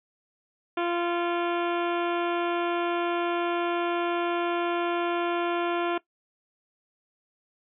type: harmonic tone with a mistuned harmonic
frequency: 345.7 Hz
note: F4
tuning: 18 cents flat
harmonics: 1 / 2 / 3 / 4 / 5 / 6 / 7 / 8 / 9 / 10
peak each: -27 / -31 / -34 / -34 / -39 / -44 / -40 / -42 / -44 / -47 dBFS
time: 0.77-5.98 s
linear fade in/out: 5 ms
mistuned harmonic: 6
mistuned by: +86 cents
effects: noise-tail reverb RT60 0.1 s tail -19 dB re dry